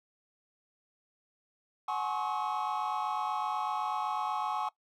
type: tone cluster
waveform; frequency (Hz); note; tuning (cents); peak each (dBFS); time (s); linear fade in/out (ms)
triangle; 741 / 846 / 1062 / 1110 / 1279; F#5 / G#5 / C6 / C#6 / D#6; +2 / +32 / +25 / +2 / +47; -35 / -32 / -37 / -34 / -38; 1.88-4.69; 5
effects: noise-tail reverb RT60 0.1 s tail -21 dB re dry + tanh soft clip ceiling -22 dBFS